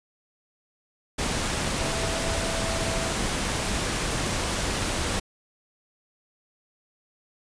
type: tone in noise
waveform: sine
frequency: 659.3 Hz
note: E5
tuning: in tune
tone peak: -33 dBFS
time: 1.8-3.13 s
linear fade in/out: 10 ms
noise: pink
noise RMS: -27 dBFS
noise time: 1.18-5.2 s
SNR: -9 dB
effects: resampled to 22050 Hz